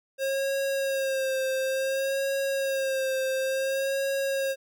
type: tone with vibrato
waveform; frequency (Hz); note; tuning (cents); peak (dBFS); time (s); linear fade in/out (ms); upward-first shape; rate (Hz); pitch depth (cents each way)
square; 537; C5; +45; -26; 0.18-4.56; 50; sine; 0.57; 33
effects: none